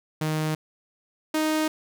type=tone pair in turn; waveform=sawtooth; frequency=155.56 / 311.1 Hz; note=D#3 / D#4; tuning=0 / 0 cents; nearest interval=octave; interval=1200 cents; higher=second; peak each=-20 / -18 dBFS; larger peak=second; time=0.21-0.55 / 1.34-1.68 s; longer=neither; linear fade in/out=5 ms; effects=none